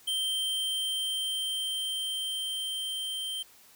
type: tone with level ramp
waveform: square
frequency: 3136 Hz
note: G7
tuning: in tune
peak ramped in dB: -28 to -33 dBFS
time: 0.07-3.43 s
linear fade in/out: 10 ms
effects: white hiss -57 dBFS RMS until 3.75 s